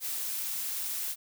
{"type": "noise", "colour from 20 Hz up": "blue", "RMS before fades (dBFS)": -34, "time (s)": [0, 1.16], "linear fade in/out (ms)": 50, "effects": []}